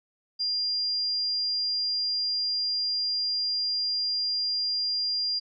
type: tone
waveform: sine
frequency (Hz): 4800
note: D8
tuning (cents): +37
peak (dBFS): -25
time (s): 0.39-5.4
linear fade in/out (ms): 20
effects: none